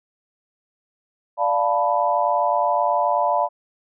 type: chord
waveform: sine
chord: B half-diminished seventh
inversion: first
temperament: equal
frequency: 587.3 / 698.5 / 880 / 987.8 Hz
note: D5 / F5 / A5 / B5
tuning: 0 / 0 / 0 / 0 cents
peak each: -23 / -22 / -23 / -22 dBFS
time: 1.37-3.49 s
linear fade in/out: 50 ms
effects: none